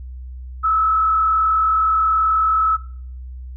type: tone with frequency modulation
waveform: sine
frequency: 1300 Hz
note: E6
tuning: 24 cents flat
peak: -14 dBFS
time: 0.63-2.77 s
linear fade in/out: 20 ms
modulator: 38.8 Hz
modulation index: 0.63
effects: noise-tail reverb RT60 0.5 s tail -18 dB re dry + added 63 Hz sine -30 dBFS peak until 3.56 s